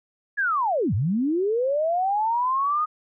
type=linear two-way sweep; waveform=sine; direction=down then up; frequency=1714 to 88.2 to 1252 Hz; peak=-20 dBFS; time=0.37-2.86 s; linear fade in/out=20 ms; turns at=0.94 s; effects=none